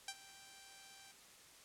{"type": "tone with ADSR envelope", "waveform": "5% pulse", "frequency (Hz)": 784, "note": "G5", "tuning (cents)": 0, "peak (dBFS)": -28, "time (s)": [0.08, 1.12], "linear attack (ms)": 3, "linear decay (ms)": 51, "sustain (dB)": -18, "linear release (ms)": 12, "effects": ["white hiss -61 dBFS RMS until 1.64 s", "low-pass 10000 Hz 12 dB/octave"]}